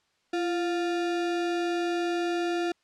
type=tone with sample-and-hold; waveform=sine; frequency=342.2 Hz; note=F4; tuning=35 cents flat; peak=-25 dBFS; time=0.33-2.72 s; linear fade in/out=5 ms; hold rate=1050 Hz; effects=white hiss -70 dBFS RMS until 2.83 s + low-pass 5000 Hz 12 dB/octave